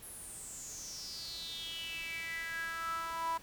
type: tone with high-pass filter sweep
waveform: sawtooth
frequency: 329.6 Hz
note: E4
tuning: in tune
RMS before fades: -41 dBFS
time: 0.02-3.38 s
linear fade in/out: 10 ms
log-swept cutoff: 11000 to 930 Hz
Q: 7.8
effects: pink hiss -56 dBFS RMS until 3.42 s